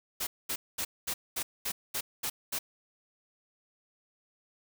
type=noise bursts; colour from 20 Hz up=white; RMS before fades=-33 dBFS; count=9; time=0.2-2.59 s; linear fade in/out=10 ms; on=70 ms; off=220 ms; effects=none